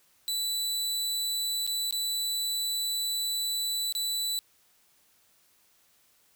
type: tone with dropouts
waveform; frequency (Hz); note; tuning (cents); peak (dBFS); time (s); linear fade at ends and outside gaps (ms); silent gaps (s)
sawtooth; 3970; B7; +8; -25; 0.28-4.39; 0; 1.666-1.675 / 1.909-1.925 / 3.924-3.951
effects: white hiss -65 dBFS RMS until 6.35 s

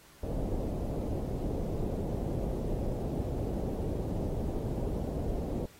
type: low-pass noise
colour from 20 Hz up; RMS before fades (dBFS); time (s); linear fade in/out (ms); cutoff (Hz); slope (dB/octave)
pink; -33; 0.23-5.66; 5; 610; 24
effects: pink hiss -57 dBFS RMS until 5.79 s + AAC 48 kbps

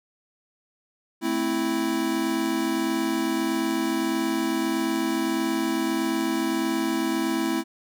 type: chord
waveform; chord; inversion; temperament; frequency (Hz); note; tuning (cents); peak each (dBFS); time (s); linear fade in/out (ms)
square; A minor; none; equal; 220 / 261.6 / 329.6; A3 / C4 / E4; 0 / 0 / 0; -31 / -29 / -26; 1.21-7.64; 50
effects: none

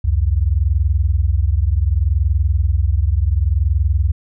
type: tone pair together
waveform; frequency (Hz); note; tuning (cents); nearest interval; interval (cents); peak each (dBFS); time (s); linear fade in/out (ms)
sine; 66.13 / 86.8; C2 / F2; +19 / -10; perfect fourth; 471; -15 / -16; 0.04-4.12; 10
effects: none

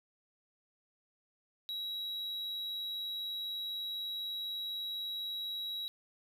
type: tone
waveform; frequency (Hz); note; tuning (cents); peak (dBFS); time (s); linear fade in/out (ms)
triangle; 3872; B7; -35; -35; 1.69-5.88; 0
effects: none

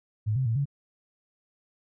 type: tone with pitch steps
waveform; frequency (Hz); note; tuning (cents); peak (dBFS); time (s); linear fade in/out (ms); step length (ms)
sine; 106.9 / 131.1 / 113.2 / 140.9; A2 / C3 / A2 / C#3; -49 / +4 / +50 / +29; -23; 0.26-0.656; 20; 99
effects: none

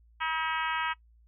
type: harmonic tone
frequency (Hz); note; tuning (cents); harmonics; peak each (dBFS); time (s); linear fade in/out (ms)
320; D#4; +49; 3 / 4 / 5 / 6 / 7 / 8 / 9 / 10; -32 / -34 / -36 / -38 / -39 / -40 / -41 / -42; 0.2-0.94; 20
effects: noise-tail reverb RT60 0.1 s tail -21 dB re dry + added 57 Hz sine -57 dBFS peak until 1.27 s

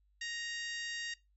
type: harmonic tone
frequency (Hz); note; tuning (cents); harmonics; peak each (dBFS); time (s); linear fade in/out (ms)
935; A#5; +5; 2 / 3 / 4 / 5 / 6 / 7 / 8; -41 / -45 / -47 / -49 / -51 / -52 / -53; 0.21-1.14; 5
effects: noise-tail reverb RT60 0.2 s tail -19 dB re dry + added 50 Hz sine -68 dBFS peak until 1.36 s

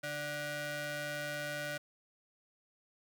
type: ring-modulated tone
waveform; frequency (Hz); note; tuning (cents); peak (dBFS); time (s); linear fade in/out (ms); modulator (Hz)
sawtooth; 442; A4; +8; -30; 0.03-1.78; 10; 1030
effects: none

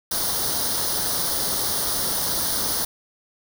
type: noise with comb filter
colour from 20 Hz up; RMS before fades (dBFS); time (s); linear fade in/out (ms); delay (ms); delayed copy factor
white; -24; 0.11-2.85; 5; 0.2; +0.8
effects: none

